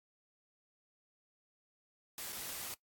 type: noise with dropouts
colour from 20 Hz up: white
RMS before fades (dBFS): -43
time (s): 2.18-2.74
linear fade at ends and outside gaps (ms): 1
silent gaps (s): 2.323-2.328
effects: noise-tail reverb RT60 0.1 s tail -20 dB re dry + AAC 64 kbps